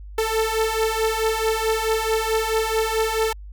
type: beating tone pair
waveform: sawtooth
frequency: 440 / 444.6 Hz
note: A4 / A4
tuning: 0 / +18 cents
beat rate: 4.6 Hz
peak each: -20 / -18 dBFS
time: 0.18-3.33 s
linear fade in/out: 5 ms
effects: added 50 Hz sine -35 dBFS peak until 3.52 s